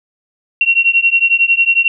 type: beating tone pair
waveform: sine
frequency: 2732 / 2743 Hz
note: F7 / F7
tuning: -39 / -32 cents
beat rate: 11 Hz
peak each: -12 dBFS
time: 0.61-1.88 s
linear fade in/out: 2 ms
effects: none